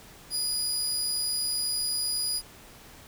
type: tone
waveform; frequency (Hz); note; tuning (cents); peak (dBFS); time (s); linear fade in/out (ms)
25% pulse; 4914; D#8; -22; -22; 0.3-2.42; 50
effects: pink hiss -50 dBFS RMS until 3.07 s